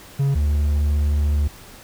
triangle tone pair in turn, 138.59 / 73.42 Hz, C#3 / D2, 0 / 0 cents, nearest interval major seventh, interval 1100 cents, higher first, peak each -14 dBFS, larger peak neither, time 0.19-0.35 / 0.35-1.48 s, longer second, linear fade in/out 10 ms, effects pink hiss -43 dBFS RMS until 1.83 s

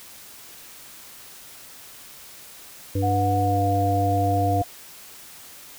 harmonic tone, 98 Hz, G2, in tune, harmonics 1 / 3 / 5, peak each -22 / -27 / -29 dBFS, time 2.95-4.62 s, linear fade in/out 5 ms
sine tone with pitch glide, 728 to 706.5 Hz, F#5 to F5, -28 to +20 cents, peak -22 dBFS, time 3.02-4.64 s, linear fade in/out 20 ms, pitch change -52 cents, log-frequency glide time 3.41-3.62 s
effects white hiss -44 dBFS RMS until 5.78 s

